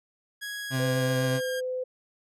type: tone with pitch glide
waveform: sawtooth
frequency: 1661.2 to 1613 Hz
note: G#6 to G6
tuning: 0 to +49 cents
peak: -30 dBFS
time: 0.41-1.61 s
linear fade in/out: 20 ms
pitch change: -51 cents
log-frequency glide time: 0.61-1.48 s
type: tone with vibrato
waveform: 30% pulse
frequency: 130.81 Hz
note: C3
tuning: in tune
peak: -23 dBFS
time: 0.7-1.41 s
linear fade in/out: 50 ms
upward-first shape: sine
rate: 7.9 Hz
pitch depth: 17 cents each way
type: tone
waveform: sine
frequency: 509 Hz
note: C5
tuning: 48 cents flat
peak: -28 dBFS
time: 0.79-1.84 s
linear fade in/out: 10 ms
effects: resampled to 32000 Hz